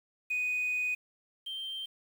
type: tone pair in turn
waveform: sine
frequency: 2489 / 3146 Hz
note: D#7 / G7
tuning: 0 / +6 cents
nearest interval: major third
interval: 406 cents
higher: second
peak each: -27 / -35 dBFS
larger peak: first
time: 0.3-0.95 / 1.46-1.86 s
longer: first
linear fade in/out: 10 ms
effects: tanh soft clip ceiling -26 dBFS + 9-bit